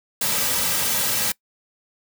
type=noise with comb filter; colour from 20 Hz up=white; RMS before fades=-22 dBFS; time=0.21-1.32 s; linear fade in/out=5 ms; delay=2.8 ms; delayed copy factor=-0.6; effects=noise-tail reverb RT60 0.1 s tail -23 dB re dry